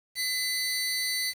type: tone pair together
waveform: 25% pulse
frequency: 2015 / 4503 Hz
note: B6 / C#8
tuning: +34 / +26 cents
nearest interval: octave + major second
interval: 1392 cents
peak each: -26 dBFS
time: 0.15-1.34 s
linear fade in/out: 50 ms
effects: 8-bit